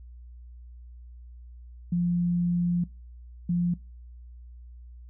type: tone bursts at uneven times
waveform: sine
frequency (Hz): 174.61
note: F3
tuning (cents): 0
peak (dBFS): -22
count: 2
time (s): 1.92-2.84 / 3.49-3.74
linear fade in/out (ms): 5
effects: noise-tail reverb RT60 0.3 s tail -22 dB re dry + added 60 Hz sine -43 dBFS peak until 5.09 s